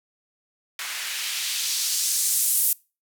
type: noise with band-pass filter sweep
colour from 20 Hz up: blue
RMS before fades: -25 dBFS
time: 0.79-2.73 s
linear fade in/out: 2 ms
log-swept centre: 1600 to 12000 Hz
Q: 1.1
effects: noise-tail reverb RT60 0.3 s tail -24 dB re dry